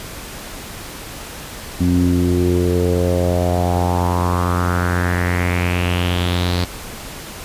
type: tone with low-pass filter sweep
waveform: sawtooth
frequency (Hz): 88.6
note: F2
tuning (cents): +25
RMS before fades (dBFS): -17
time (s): 1.8-6.65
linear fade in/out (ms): 10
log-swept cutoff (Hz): 240 to 4400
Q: 4.5
effects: pink hiss -32 dBFS RMS until 7.44 s + resampled to 32000 Hz